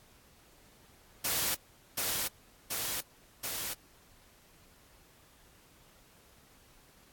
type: noise with echo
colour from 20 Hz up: white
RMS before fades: -31 dBFS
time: 1.24-1.55 s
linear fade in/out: 10 ms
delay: 730 ms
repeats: 3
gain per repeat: -2 dB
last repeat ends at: 3.74 s
effects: pink hiss -61 dBFS RMS until 7.12 s + AAC 64 kbps